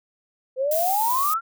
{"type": "exponential sweep", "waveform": "sine", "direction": "up", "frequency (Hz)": [505, 1397], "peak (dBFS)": -20, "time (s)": [0.56, 1.41], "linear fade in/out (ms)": 50}
{"type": "noise", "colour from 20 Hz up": "violet", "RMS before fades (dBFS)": -27, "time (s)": [0.71, 1.34], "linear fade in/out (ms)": 5}
{"effects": []}